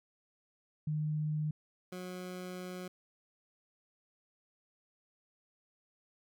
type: tone pair in turn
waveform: sine / 20% pulse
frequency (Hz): 152.6 / 182.02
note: D#3 / F#3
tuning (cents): -33 / -28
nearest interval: minor third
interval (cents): 305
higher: second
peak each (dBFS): -31 / -36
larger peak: first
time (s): 0.87-1.51 / 1.92-2.88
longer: second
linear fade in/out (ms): 5
effects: none